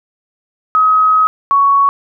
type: tone pair in turn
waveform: sine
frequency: 1269 / 1115.8 Hz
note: D#6 / C#6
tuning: +34 / +11 cents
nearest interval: major second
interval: 223 cents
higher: first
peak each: -7 dBFS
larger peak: neither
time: 0.75-1.27 / 1.51-1.89 s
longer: first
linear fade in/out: 0 ms
effects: none